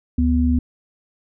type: tone pair together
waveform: sine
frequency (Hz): 73.4 / 246.9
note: D2 / B3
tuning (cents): 0 / 0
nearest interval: octave + major sixth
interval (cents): 2100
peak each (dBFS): -17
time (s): 0.18-0.59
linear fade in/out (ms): 5
effects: none